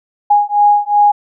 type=beating tone pair; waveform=sine; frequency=824 / 826.7 Hz; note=G#5 / G#5; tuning=-14 / -8 cents; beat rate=2.7 Hz; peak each=-11 dBFS; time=0.3-1.12 s; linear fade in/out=10 ms; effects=none